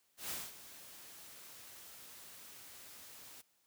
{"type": "noise with ADSR envelope", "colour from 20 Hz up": "white", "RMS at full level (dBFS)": -40, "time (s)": [0.17, 3.42], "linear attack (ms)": 130, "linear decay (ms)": 220, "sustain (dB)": -14, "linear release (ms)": 15, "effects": ["white hiss -75 dBFS RMS until 3.66 s", "high-pass 60 Hz 12 dB/octave"]}